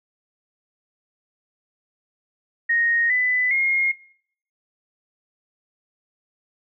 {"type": "tone with pitch steps", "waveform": "sine", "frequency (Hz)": [1865, 1998.9, 2142], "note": ["A#6", "B6", "C7"], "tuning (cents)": [0, 20, 40], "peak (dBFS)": -17, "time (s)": [2.69, 3.92], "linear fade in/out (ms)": 10, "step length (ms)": 410, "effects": ["noise-tail reverb RT60 0.6 s tail -19 dB re dry"]}